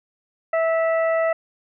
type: harmonic tone with a mistuned harmonic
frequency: 654 Hz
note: E5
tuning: 14 cents flat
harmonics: 1 / 2 / 3 / 4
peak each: -18 / -28 / -28 / -41 dBFS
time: 0.53-1.33 s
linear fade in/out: 5 ms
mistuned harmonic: 4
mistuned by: +26 cents
effects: none